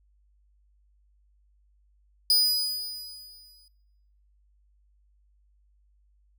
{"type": "tone with exponential decay", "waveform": "40% pulse", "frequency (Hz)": 4951, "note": "D#8", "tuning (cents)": -9, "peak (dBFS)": -16, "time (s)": [2.3, 3.68], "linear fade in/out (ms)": 2, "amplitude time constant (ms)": 300, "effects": ["noise-tail reverb RT60 1.0 s tail -20 dB re dry", "added 50 Hz sine -61 dBFS peak until 6.38 s"]}